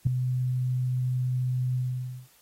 sine tone with ADSR envelope, 126.7 Hz, B2, 45 cents sharp, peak -15 dBFS, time 0.05-2.28 s, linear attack 18 ms, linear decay 4 ms, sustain -9 dB, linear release 510 ms, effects white hiss -60 dBFS RMS until 2.41 s + AAC 48 kbps

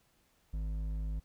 triangle tone with hard clipping, 52.6 Hz, G#1, 23 cents sharp, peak -35 dBFS, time 0.53-1.2 s, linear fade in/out 10 ms, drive 11 dB, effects pink hiss -71 dBFS RMS until 1.24 s

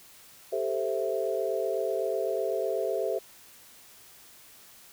sine chord, A minor seventh, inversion third, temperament equal, 392 / 440 / 523.3 / 659.3 Hz, G4 / A4 / C5 / E5, 0 / 0 / 0 / 0 cents, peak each -32 dBFS, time 0.52-3.19 s, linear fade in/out 10 ms, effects white hiss -53 dBFS RMS until 4.92 s

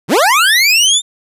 25% pulse linear sweep, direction up, 110.2 to 3653 Hz, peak -4 dBFS, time 0.08-1.02 s, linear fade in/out 50 ms, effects resampled to 32000 Hz

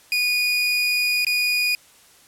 30% pulse tone with dropouts, 2459 Hz, D#7, 21 cents flat, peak -16 dBFS, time 0.12-1.75 s, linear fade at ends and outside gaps 1 ms, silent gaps 1.248-1.267 s, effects white hiss -52 dBFS RMS until 2.27 s + low-pass 12000 Hz 12 dB/octave

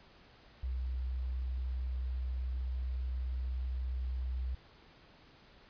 sine tone, 63.3 Hz, B1, 43 cents sharp, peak -33 dBFS, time 0.63-4.55 s, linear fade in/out 5 ms, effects pink hiss -60 dBFS RMS until 5.69 s + resampled to 11025 Hz

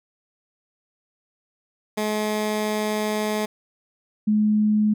15% pulse / sine tone pair in turn, 213 / 212.2 Hz, G#3 / G#3, +44 / +38 cents, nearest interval unison, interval 6 cents, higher first, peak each -16 dBFS, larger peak neither, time 1.97-3.46 / 4.27-4.94 s, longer first, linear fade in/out 10 ms, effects none

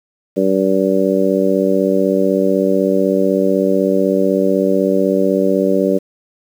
harmonic tone, 96 Hz, G2, 36 cents flat, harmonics 2 / 3 / 4 / 5 / 6, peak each -18 / -18 / -18 / -18 / -18 dBFS, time 0.36-5.99 s, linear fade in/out 20 ms, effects 7-bit

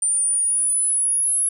sine linear sweep, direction up, 9090 to 10800 Hz, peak -17 dBFS, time 0.02-1.49 s, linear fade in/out 5 ms, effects none

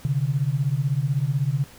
sine beating tone pair, 130.81 / 146.81 Hz, C3 / D3, 0 / 0 cents, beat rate 16 Hz, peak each -23 / -23 dBFS, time 0.05-1.64 s, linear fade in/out 0 ms, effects pink hiss -48 dBFS RMS until 1.78 s

